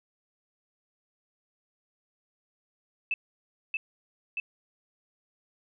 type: tone with echo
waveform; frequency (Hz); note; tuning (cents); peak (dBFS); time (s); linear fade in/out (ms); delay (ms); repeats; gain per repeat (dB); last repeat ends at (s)
sine; 2630; E7; -5; -25; 3.11-3.14; 2; 630; 2; -2; 4.4
effects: none